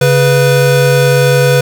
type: tone pair together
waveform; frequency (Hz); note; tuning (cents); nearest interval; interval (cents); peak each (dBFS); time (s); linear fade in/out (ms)
square; 138.59 / 494.4; C#3 / B4; 0 / +2; octave + minor seventh; 2202; -10; 0.01-1.61; 5
effects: none